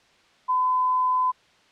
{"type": "tone", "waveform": "sine", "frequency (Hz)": 1013, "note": "B5", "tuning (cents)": 44, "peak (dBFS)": -19, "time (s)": [0.48, 1.32], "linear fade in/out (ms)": 20, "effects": ["white hiss -58 dBFS RMS until 1.71 s", "low-pass 4000 Hz 12 dB/octave"]}